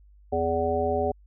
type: harmonic tone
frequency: 83 Hz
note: E2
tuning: 12 cents sharp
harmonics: 1 / 3 / 5 / 7 / 9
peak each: -32 / -33 / -27 / -28 / -28 dBFS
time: 0.32-1.12 s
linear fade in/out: 10 ms
effects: added 50 Hz sine -51 dBFS peak until 1.26 s